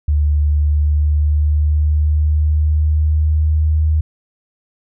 sine tone with pitch glide, 74 to 77.54 Hz, D2 to D#2, +14 to -5 cents, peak -11 dBFS, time 0.08-4.01 s, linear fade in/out 5 ms, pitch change +81 cents, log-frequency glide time 0.43-3.85 s, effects none

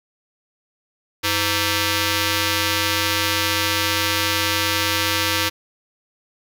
5% pulse ring-modulated tone, 415.3 Hz, G#4, in tune, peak -4 dBFS, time 1.23-5.5 s, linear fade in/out 20 ms, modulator 738 Hz, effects none

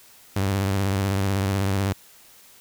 sawtooth tone with vibrato, 97.7 Hz, G2, 5 cents flat, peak -17 dBFS, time 0.36-1.93 s, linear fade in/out 5 ms, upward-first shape sine, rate 16 Hz, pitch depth 63 cents each way, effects white hiss -51 dBFS RMS until 2.6 s

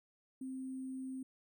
sine tone with sample-and-hold, 261.6 Hz, C4, in tune, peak -40 dBFS, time 0.41-1.23 s, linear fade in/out 5 ms, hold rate 8820 Hz, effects none

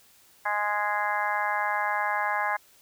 harmonic tone, 207.7 Hz, G#3, in tune, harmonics 3 / 4 / 5 / 6 / 7 / 8 / 9 / 10, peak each -36 / -29 / -31 / -36 / -39 / -30 / -43 / -35 dBFS, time 0.45-2.57 s, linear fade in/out 10 ms, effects white hiss -58 dBFS RMS until 2.81 s

